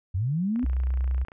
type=linear sweep; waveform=sine; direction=up; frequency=82.5 to 261.6 Hz; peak=-23 dBFS; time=0.14-0.65 s; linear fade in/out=10 ms
type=click train; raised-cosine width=0.5 ms; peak=-31 dBFS; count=23; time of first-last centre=0.56-1.319 s; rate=29 Hz
type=tone; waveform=sine; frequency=64.1 Hz; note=C2; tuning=35 cents flat; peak=-22 dBFS; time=0.63-1.25 s; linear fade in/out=20 ms
effects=none